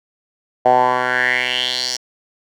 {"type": "tone with band-pass filter sweep", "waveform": "10% pulse", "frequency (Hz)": 125.5, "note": "B2", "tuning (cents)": 28, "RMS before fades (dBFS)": -17, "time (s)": [0.65, 1.97], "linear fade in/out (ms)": 10, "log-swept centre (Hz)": [700, 5500], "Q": 4.7, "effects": []}